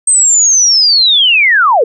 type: linear sweep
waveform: sine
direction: down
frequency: 8400 to 414.7 Hz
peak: -5 dBFS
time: 0.07-1.84 s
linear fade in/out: 5 ms
effects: none